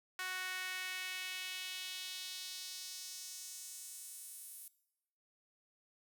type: tone with high-pass filter sweep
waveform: sawtooth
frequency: 370 Hz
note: F#4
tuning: in tune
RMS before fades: -45 dBFS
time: 0.19-4.68 s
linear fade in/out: 2 ms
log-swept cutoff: 1500 to 11000 Hz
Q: 1.7
effects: noise-tail reverb RT60 0.9 s tail -20 dB re dry